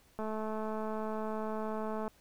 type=click train; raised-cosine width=1 ms; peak=-25 dBFS; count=411; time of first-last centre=0.19-2.079 s; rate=217 Hz; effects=pink hiss -65 dBFS RMS until 2.2 s